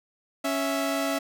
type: tone pair together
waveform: sawtooth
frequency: 277.2 / 659.3 Hz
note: C#4 / E5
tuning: 0 / 0 cents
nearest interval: octave + minor third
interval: 1500 cents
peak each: -24 dBFS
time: 0.44-1.19 s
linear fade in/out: 10 ms
effects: none